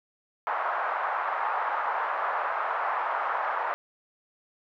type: band-pass noise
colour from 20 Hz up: white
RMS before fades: -29 dBFS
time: 0.47-3.74 s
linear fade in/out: 0 ms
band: 710 to 1300 Hz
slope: 24 dB/octave
effects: none